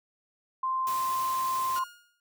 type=tone; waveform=sine; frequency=1045 Hz; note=C6; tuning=2 cents flat; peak=-26 dBFS; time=0.63-1.84 s; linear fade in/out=5 ms
type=noise; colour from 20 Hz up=white; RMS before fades=-40 dBFS; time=0.87-1.79 s; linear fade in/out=0 ms
type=tone with exponential decay; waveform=sawtooth; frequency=1426 Hz; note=F6; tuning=36 cents sharp; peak=-32 dBFS; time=1.76-2.2 s; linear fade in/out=1 ms; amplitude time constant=94 ms
effects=none

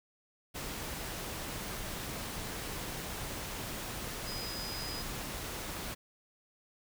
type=tone in noise; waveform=sine; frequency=4978 Hz; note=D#8; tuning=in tune; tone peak=-41 dBFS; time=4.26-5.03 s; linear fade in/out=20 ms; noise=pink; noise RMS=-40 dBFS; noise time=0.54-5.95 s; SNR=-4 dB; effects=none

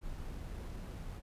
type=noise with sample-and-hold; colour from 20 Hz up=brown; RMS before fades=-43 dBFS; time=0.01-1.22 s; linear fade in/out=50 ms; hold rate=11025 Hz; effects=resampled to 32000 Hz

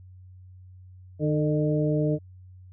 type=harmonic tone with a mistuned harmonic; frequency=152 Hz; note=D#3; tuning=40 cents flat; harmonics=1 / 2 / 3 / 4; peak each=-24 / -27 / -29 / -30 dBFS; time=1.19-2.19 s; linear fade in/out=50 ms; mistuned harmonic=3; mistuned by=-38 cents; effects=added 92 Hz sine -45 dBFS peak until 2.72 s

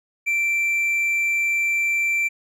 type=tone; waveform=triangle; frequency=2346 Hz; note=D7; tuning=2 cents flat; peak=-17 dBFS; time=0.26-2.29 s; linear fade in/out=20 ms; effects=none

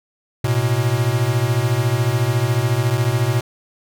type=beating tone pair; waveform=square; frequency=112.2 / 126.2 Hz; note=A2 / B2; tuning=+34 / +38 cents; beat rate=14 Hz; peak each=-20 / -19 dBFS; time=0.44-3.41 s; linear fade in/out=5 ms; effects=none

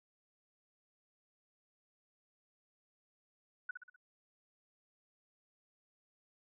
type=tone with echo; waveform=sine; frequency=1480 Hz; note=F#6; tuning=in tune; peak=-36 dBFS; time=3.69-3.71 s; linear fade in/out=5 ms; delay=63 ms; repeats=4; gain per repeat=-6 dB; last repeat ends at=3.962 s; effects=none

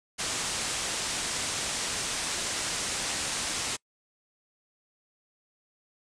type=low-pass noise; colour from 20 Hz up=white; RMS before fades=-32 dBFS; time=0.18-3.77 s; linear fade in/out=20 ms; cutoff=9200 Hz; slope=48 dB/octave; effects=noise-tail reverb RT60 0.1 s tail -26 dB re dry

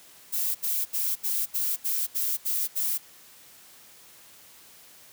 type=noise bursts; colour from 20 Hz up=violet; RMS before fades=-27 dBFS; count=9; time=0.32-2.982 s; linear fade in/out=20 ms; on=230 ms; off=74 ms; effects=white hiss -52 dBFS RMS until 5.12 s + high-pass 60 Hz 12 dB/octave

